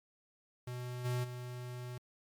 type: tone with level steps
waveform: square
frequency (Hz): 123.9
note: B2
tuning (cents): +6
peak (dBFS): -40 / -33 / -42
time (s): 0.67-1.98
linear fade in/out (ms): 5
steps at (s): 1.04 / 1.23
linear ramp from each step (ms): 20
effects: MP3 96 kbps